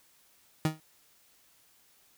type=tone with exponential decay; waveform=30% pulse; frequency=156.7 Hz; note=D#3; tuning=13 cents sharp; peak=-19 dBFS; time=0.65-0.8 s; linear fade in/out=2 ms; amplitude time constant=32 ms; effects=white hiss -64 dBFS RMS until 2.17 s